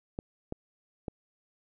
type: clicks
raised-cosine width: 2 ms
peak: -21 dBFS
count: 3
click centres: 0.189 / 0.524 / 1.082 s
effects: none